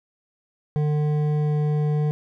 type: tone with hard clipping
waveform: triangle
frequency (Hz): 149.9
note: D3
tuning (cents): +36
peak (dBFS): -21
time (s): 0.76-2.11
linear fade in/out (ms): 0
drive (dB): 13
effects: none